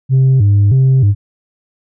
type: tone with vibrato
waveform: sine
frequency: 115.8 Hz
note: A#2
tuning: 11 cents flat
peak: -4 dBFS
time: 0.09-1.15 s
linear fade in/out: 50 ms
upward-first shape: square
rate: 1.6 Hz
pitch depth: 230 cents each way
effects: tanh soft clip ceiling -5 dBFS